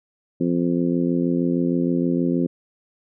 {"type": "harmonic tone", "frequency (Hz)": 86.4, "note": "F2", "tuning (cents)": -18, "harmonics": [2, 3, 4, 5, 6], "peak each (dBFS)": [-23, -21, -25, -32, -32], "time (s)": [0.4, 2.47], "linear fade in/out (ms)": 10, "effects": []}